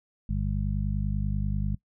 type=harmonic tone; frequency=50.2 Hz; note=G1; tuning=42 cents sharp; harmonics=1 / 2 / 3 / 4; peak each=-28 / -31 / -33 / -34 dBFS; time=0.29-1.75 s; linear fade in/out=5 ms; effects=noise-tail reverb RT60 0.1 s tail -21 dB re dry